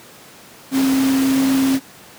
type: tone in noise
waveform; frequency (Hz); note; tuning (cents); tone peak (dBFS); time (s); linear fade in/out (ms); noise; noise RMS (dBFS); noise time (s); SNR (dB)
sine; 267.6; C4; +39; -13; 0.71-1.8; 50; pink; -25; 0.71-1.8; +9
effects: pink hiss -42 dBFS RMS until 2.18 s + high-pass 150 Hz 12 dB/octave